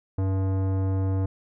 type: tone with tanh clipping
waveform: sine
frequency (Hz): 95.6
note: G2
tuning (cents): -43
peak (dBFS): -24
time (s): 0.18-1.26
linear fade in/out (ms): 5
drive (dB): 17
effects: none